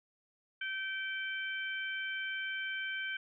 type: harmonic tone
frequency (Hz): 774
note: G5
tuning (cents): -22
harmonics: 2 / 3 / 4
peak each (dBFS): -37 / -41 / -43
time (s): 0.61-3.17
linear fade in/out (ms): 5
effects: none